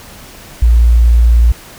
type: tone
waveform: sine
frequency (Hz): 58.27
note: A#1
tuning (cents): 0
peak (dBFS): -4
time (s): 0.62-1.52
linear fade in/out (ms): 5
effects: pink hiss -35 dBFS RMS until 1.78 s